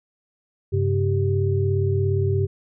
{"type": "tone cluster", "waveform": "sine", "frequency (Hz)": [97.7, 134.9, 390.3], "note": ["G2", "C#3", "G4"], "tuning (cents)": [-5, -47, -8], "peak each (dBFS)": [-20, -25, -24], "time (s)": [0.72, 2.47], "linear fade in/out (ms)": 20, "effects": []}